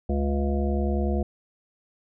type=harmonic tone; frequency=70.4 Hz; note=C#2; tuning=27 cents sharp; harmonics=1 / 3 / 5 / 7 / 9 / 10; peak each=-24 / -28 / -31 / -34 / -36 / -36 dBFS; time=0.09-1.23 s; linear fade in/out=5 ms; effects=none